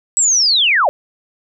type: linear sweep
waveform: sine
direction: down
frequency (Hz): 7902 to 513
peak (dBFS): -10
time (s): 0.17-0.89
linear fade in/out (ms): 0
effects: none